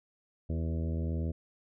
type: harmonic tone with a mistuned harmonic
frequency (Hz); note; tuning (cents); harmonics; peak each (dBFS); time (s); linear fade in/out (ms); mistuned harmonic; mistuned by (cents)
81.1; E2; -28; 1 / 2 / 3 / 4 / 5 / 6 / 7 / 8; -31 / -37 / -40 / -44 / -48 / -48 / -49 / -53; 0.49-1.32; 10; 4; +34
effects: none